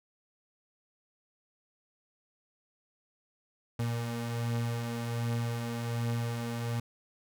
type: beating tone pair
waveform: 35% pulse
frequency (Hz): 116.54 / 117.84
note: A#2 / A#2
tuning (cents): 0 / +19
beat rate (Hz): 1.3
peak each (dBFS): -37 / -30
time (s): 3.79-6.8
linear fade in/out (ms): 5
effects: none